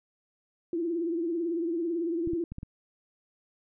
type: tone with vibrato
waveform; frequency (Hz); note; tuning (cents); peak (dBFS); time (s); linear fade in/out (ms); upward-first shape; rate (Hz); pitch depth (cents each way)
sine; 336.5; E4; +36; -27; 0.73-2.44; 2; triangle; 18; 100
type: clicks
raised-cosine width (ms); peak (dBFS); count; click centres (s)
5; -26; 5; 2.274 / 2.334 / 2.52 / 2.584 / 2.631
effects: none